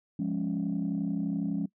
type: chord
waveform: sine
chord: Db major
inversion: first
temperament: equal with one note detuned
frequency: 174.61 / 206.2 / 277.2 Hz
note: F3 / Ab3 / Db4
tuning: 0 / -12 / 0 cents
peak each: -31 dBFS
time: 0.19-1.66 s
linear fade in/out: 5 ms
effects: noise-tail reverb RT60 0.1 s tail -21 dB re dry + tanh soft clip ceiling -22 dBFS